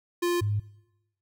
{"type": "tone pair in turn", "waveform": ["square", "sine"], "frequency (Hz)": [349.2, 103.82], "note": ["F4", "G#2"], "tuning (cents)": [0, 0], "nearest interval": "octave + major sixth", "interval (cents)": 2100, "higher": "first", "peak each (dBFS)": -24, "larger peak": "neither", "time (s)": [[0.22, 0.41], [0.41, 0.6]], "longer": "neither", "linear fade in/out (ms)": 10, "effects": ["noise-tail reverb RT60 1.0 s tail -24 dB re dry"]}